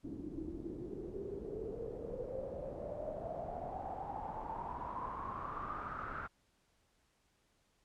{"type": "noise with low-pass filter sweep", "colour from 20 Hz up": "pink", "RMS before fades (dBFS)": -43, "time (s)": [0.03, 6.28], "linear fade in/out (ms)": 20, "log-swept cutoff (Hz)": [290, 1400], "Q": 9.9, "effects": ["pink hiss -75 dBFS RMS until 7.84 s", "low-pass 10000 Hz 12 dB/octave"]}